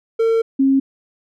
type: tone pair in turn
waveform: triangle / sine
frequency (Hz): 453.4 / 270.2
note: A#4 / C#4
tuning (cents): -48 / -44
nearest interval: major sixth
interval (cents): 896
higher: first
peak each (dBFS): -11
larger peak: neither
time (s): 0.19-0.42 / 0.59-0.8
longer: first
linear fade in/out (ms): 10
effects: none